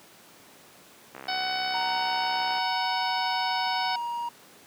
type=click train; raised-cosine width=0.5 ms; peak=-25 dBFS; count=96; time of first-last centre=1.15-2.583 s; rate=66.3 Hz
type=harmonic tone; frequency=748 Hz; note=F#5; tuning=19 cents sharp; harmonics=1 / 2 / 3 / 4 / 5 / 6 / 7; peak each=-30 / -35 / -36 / -37 / -37 / -37 / -36 dBFS; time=1.28-3.96 s; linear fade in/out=5 ms
type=tone with pitch glide; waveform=triangle; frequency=932.3 to 947.5 Hz; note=A#5 to A#5; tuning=0 to +28 cents; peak=-27 dBFS; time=1.74-4.29 s; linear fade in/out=5 ms; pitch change=+28 cents; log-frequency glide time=2.25-2.91 s
effects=pink hiss -52 dBFS RMS until 4.66 s + high-pass 200 Hz 12 dB/octave